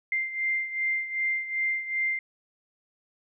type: beating tone pair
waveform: sine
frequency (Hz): 2093 / 2095.6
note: C7 / C7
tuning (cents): 0 / +2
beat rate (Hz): 2.6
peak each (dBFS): -27 / -32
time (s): 0.12-2.19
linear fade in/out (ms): 2
effects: none